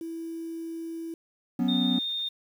sine tone, 329.6 Hz, E4, in tune, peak -33 dBFS, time 0.01-1.14 s, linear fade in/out 2 ms
triangle chord, F# suspended fourth, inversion none, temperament equal, 185 / 246.9 / 277.2 Hz, F#3 / B3 / C#4, 0 / 0 / 0 cents, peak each -27 / -23 / -28 dBFS, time 1.59-1.99 s, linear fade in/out 5 ms
sine tone with vibrato, 3651 Hz, A#7, 37 cents flat, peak -28 dBFS, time 1.68-2.29 s, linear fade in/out 10 ms, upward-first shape triangle, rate 11 Hz, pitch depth 9 cents each way
effects 9-bit

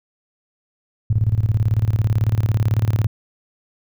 sine tone with tremolo, 107.9 Hz, A2, 33 cents flat, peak -12 dBFS, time 1.1-3.07 s, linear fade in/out 5 ms, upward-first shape square, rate 18 Hz, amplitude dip 80%, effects none

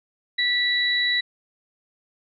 sine tone pair together, 1958 / 3921 Hz, B6 / B7, -15 / -13 cents, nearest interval octave, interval 1202 cents, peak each -22 dBFS, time 0.38-1.21 s, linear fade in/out 10 ms, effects none

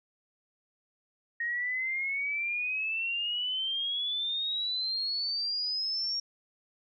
sine exponential sweep, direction up, 1863 to 5588 Hz, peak -29 dBFS, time 1.4-6.2 s, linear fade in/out 5 ms, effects none

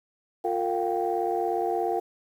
sine tone cluster, 354.6 / 454.5 / 706 / 783 Hz, F4 / A#4 / F5 / G5, +26 / -44 / +19 / -2 cents, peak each -29 dBFS, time 0.44-2 s, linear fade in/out 10 ms, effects tanh soft clip ceiling -15 dBFS + 9-bit

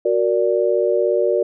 sine chord, Gb augmented, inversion none, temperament equal with one note detuned, 370 / 466.2 / 583.9 Hz, Gb4 / Bb4 / D5, 0 / 0 / -10 cents, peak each -19 dBFS, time 0.05-1.43 s, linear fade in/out 5 ms, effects none

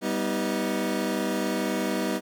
25% pulse chord, G augmented, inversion none, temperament equal with one note detuned, 196 / 246.9 / 317.3 Hz, G3 / B3 / D#4, 0 / 0 / +34 cents, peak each -26 dBFS, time 0.01-2.21 s, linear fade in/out 50 ms, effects none

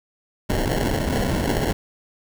pink noise with sample-and-hold, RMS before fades -22 dBFS, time 0.49-1.73 s, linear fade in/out 10 ms, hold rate 1225 Hz, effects none

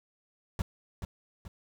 brown noise with echo, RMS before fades -29 dBFS, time 0.59-0.62 s, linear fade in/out 2 ms, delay 430 ms, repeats 2, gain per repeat -7 dB, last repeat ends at 1.48 s, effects none

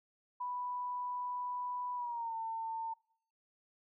sine tone with pitch glide, 987.8 to 900.6 Hz, B5 to A5, 0 to +40 cents, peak -36 dBFS, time 0.4-2.94 s, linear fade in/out 10 ms, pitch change -160 cents, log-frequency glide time 1.95-2.35 s, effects noise-tail reverb RT60 0.6 s tail -24 dB re dry

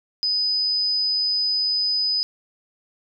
sine tone, 4999 Hz, D#8, 7 cents sharp, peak -19 dBFS, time 0.23-2.23 s, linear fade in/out 0 ms, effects none

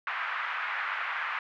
pink band-pass noise, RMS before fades -33 dBFS, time 0.07-1.39 s, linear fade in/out 2 ms, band 1100 to 2200 Hz, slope 24 dB/octave, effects none

